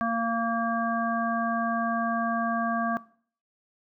harmonic tone, 230 Hz, A#3, 23 cents flat, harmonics 1 / 3 / 5 / 7, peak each -28 / -30 / -28 / -34 dBFS, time 0.01-2.97 s, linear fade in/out 0 ms, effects noise-tail reverb RT60 0.5 s tail -19 dB re dry

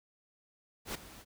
pink noise with ADSR envelope, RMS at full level -36 dBFS, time 0.85-1.25 s, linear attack 96 ms, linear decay 10 ms, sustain -16 dB, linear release 42 ms, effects none

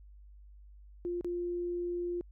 sine tone with dropouts, 350 Hz, F4, 4 cents sharp, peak -32 dBFS, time 1.05-2.21 s, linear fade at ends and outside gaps 0 ms, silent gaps 1.21-1.246 s, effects added 50 Hz sine -51 dBFS peak until 2.31 s

